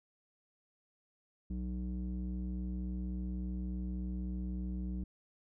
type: tone with low-pass filter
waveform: square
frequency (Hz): 61.74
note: B1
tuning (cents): 0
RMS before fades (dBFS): -38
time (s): 1.5-5.04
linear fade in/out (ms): 5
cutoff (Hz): 240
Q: 6
effects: none